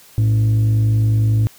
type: tone with frequency modulation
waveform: sine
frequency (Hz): 110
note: A2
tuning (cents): 0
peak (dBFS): -10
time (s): 0.18-1.47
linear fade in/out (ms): 0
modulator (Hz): 169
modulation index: 0.25
effects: tanh soft clip ceiling -10 dBFS + white hiss -46 dBFS RMS until 1.58 s